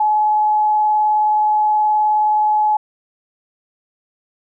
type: tone with vibrato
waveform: sine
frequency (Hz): 850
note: G#5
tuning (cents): +40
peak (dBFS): -12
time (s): 0-2.77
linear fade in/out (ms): 5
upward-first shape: sine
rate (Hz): 19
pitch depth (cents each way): 8
effects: none